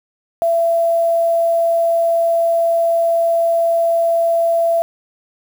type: tone with quantisation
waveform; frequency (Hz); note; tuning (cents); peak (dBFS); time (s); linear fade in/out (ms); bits
sine; 671; E5; +31; -12; 0.42-4.82; 0; 6
effects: none